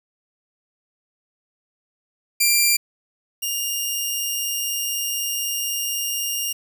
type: tone pair in turn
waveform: 10% pulse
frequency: 2375 / 2824 Hz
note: D7 / F7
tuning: +19 / +19 cents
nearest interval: minor third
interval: 300 cents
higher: second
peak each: -6 / -14 dBFS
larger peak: first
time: 2.4-2.77 / 3.42-6.53 s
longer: second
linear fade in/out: 10 ms
effects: 8-bit